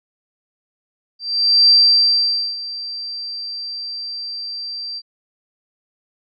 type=tone with ADSR envelope; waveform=sine; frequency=4699 Hz; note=D8; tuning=in tune; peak=-7 dBFS; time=1.19-5.02 s; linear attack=500 ms; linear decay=870 ms; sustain=-18 dB; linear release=46 ms; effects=none